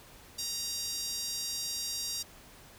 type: tone with high-pass filter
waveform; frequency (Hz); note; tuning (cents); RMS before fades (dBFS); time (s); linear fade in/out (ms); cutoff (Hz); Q
5% pulse; 940; A#5; +14; -36; 0.38-2.23; 10; 4700; 2.7
effects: pink hiss -54 dBFS RMS until 2.78 s